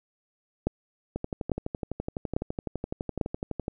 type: two click trains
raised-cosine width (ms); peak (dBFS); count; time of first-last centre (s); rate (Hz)
2; -11 / -17; 4 / 31; 0.67-3.212 / 1.16-3.681; 1.18 / 11.9
effects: none